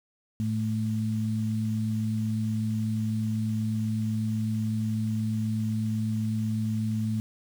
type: tone pair together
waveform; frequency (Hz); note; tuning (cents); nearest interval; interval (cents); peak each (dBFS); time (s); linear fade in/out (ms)
sine; 110 / 218.1; A2 / A3; 0 / -15; octave; 1185; -28 / -28; 0.4-7.2; 0
effects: 8-bit